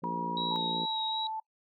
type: harmonic tone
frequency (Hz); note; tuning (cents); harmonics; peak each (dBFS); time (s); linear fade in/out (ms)
57.7; A#1; -17; 3 / 4 / 5 / 6 / 7 / 8 / 9; -39 / -41 / -43 / -45 / -46 / -47 / -48; 0.02-0.86; 20
type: tone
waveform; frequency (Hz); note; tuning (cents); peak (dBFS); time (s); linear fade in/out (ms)
sine; 961; B5; -48; -32; 0.04-0.56; 0
type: tone with vibrato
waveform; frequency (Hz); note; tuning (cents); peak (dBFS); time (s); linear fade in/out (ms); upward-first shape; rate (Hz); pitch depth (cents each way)
sine; 3843; B7; -48; -32; 0.37-1.27; 2; sine; 2.6; 16
type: tone with pitch glide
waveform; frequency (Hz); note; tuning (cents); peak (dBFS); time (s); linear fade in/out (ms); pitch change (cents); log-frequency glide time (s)
sine; 886 to 878.4; A5 to A5; +12 to -3; -33; 0.51-1.4; 5; -15; 0.83-0.95
effects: noise-tail reverb RT60 0.1 s tail -23 dB re dry